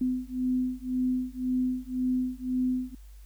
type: beating tone pair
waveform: sine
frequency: 253 / 254.9 Hz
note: B3 / C4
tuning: +42 / -45 cents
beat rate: 1.9 Hz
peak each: -29 dBFS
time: 0.01-2.95 s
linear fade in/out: 5 ms
effects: added 50 Hz sine -45 dBFS peak until 3.25 s + white hiss -63 dBFS RMS until 3.25 s